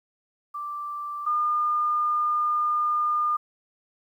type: tone pair in turn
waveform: sine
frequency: 1174.7 / 1211.2 Hz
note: D6 / D#6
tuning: 0 / -47 cents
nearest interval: minor second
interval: 53 cents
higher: second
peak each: -30 / -21 dBFS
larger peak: second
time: 0.54-1.26 / 1.26-3.37 s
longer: second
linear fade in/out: 10 ms
effects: 10-bit